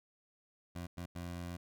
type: tone bursts at uneven times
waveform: 20% pulse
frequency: 87.2 Hz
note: F2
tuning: 2 cents flat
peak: -36 dBFS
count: 3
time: 0.75-0.87 / 0.97-1.06 / 1.15-1.57 s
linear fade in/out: 10 ms
effects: none